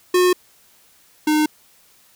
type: tone pair in turn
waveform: square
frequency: 361.8 / 305.4 Hz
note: F#4 / D#4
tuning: -39 / -32 cents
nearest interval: minor third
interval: 293 cents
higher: first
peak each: -13 / -15 dBFS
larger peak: first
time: 0.14-0.33 / 1.27-1.46 s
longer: neither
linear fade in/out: 5 ms
effects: white hiss -54 dBFS RMS until 2.15 s